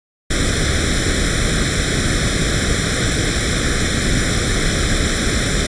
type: noise with comb filter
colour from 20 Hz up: pink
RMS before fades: -17 dBFS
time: 0.3-5.67 s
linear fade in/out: 10 ms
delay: 0.54 ms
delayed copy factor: +0.95
effects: resampled to 22050 Hz